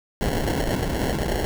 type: noise with sample-and-hold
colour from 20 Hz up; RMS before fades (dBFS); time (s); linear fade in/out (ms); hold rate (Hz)
pink; -24; 0.21-1.45; 0; 1225
effects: none